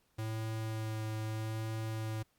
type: tone with vibrato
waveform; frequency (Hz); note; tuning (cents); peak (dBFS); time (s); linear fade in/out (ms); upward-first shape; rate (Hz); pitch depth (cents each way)
square; 110; A2; 0; -36; 0.18-2.23; 10; sine; 0.79; 13
effects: pink hiss -74 dBFS RMS until 2.38 s + Opus 48 kbps